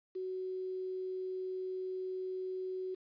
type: tone with quantisation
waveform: sine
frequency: 372.8 Hz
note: F#4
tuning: 13 cents sharp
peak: -36 dBFS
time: 0.15-2.95 s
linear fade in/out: 10 ms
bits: 10
effects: resampled to 11025 Hz